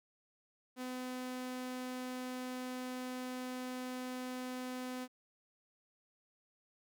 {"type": "tone", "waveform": "sawtooth", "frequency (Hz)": 253.3, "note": "B3", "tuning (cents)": 44, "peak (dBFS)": -36, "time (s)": [0.76, 5.08], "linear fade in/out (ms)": 50, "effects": []}